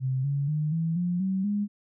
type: tone with pitch steps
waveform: sine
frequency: 130.81 / 141.01 / 152.01 / 163.86 / 176.64 / 190.41 / 205.3 Hz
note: C3 / C#3 / D#3 / E3 / F3 / F#3 / G#3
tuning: 0 / +30 / -40 / -10 / +20 / +50 / -20 cents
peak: -24 dBFS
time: 0-1.68 s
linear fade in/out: 50 ms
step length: 240 ms
effects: none